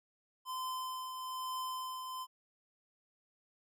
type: tone with tremolo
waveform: square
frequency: 1028 Hz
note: C6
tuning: 31 cents flat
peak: -37 dBFS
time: 0.45-2.27 s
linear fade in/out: 50 ms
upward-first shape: triangle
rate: 1.1 Hz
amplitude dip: 45%
effects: none